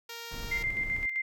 5% pulse tone, 465.3 Hz, A#4, 3 cents flat, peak -28 dBFS, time 0.09-0.63 s, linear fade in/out 5 ms
brown noise, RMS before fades -40 dBFS, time 0.31-1.06 s, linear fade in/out 5 ms
sine tone with tremolo, 2093 Hz, C7, in tune, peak -27 dBFS, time 0.51-1.22 s, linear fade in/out 10 ms, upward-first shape square, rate 7.7 Hz, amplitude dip 50%
effects none

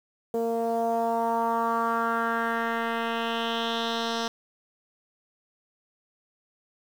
10% pulse tone with low-pass filter sweep, 230 Hz, A#3, 23 cents flat, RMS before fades -27 dBFS, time 0.34-4.28 s, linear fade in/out 2 ms, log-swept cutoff 510 to 4900 Hz, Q 3, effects 8-bit

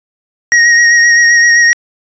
square tone with vibrato, 1881 Hz, A#6, 15 cents sharp, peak -5 dBFS, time 0.52-1.73 s, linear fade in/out 0 ms, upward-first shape sine, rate 7.7 Hz, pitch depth 22 cents each way, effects resampled to 16000 Hz

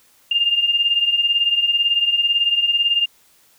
sine beating tone pair, 2794 / 2812 Hz, F7 / F7, 0 / +11 cents, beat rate 18 Hz, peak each -21 / -16 dBFS, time 0.31-3.06 s, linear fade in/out 5 ms, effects white hiss -55 dBFS RMS until 3.58 s

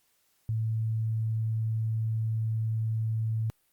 sine tone, 111.2 Hz, A2, 19 cents sharp, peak -26 dBFS, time 0.49-3.5 s, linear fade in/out 0 ms, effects white hiss -70 dBFS RMS until 3.72 s + Opus 48 kbps

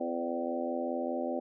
harmonic tone with a mistuned harmonic, 85 Hz, F2, 46 cents flat, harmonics 3 / 4 / 5 / 6 / 7 / 8 / 9, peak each -36 / -38 / -45 / -38 / -36 / -47 / -40 dBFS, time 0-1.4 s, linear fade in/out 10 ms, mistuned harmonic 7, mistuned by -19 cents, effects none

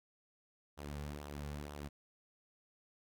sawtooth tone with flanger, 73 Hz, D2, 10 cents flat, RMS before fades -45 dBFS, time 0.77-1.89 s, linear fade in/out 20 ms, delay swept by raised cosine 0.42 to 3.22 ms, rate 2.1 Hz, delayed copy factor -0.55, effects none

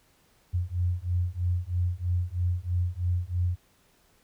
sine beating tone pair, 87.31 / 90.41 Hz, F2 / F#2, 0 / -40 cents, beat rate 3.1 Hz, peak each -28 dBFS, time 0.53-3.56 s, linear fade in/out 20 ms, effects pink hiss -64 dBFS RMS until 4.23 s

